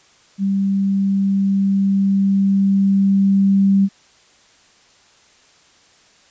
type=tone with level ramp; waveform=sine; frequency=196 Hz; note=G3; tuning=in tune; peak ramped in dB=-15 to -10 dBFS; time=0.38-3.89 s; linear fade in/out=50 ms; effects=white hiss -52 dBFS RMS until 6.3 s + resampled to 16000 Hz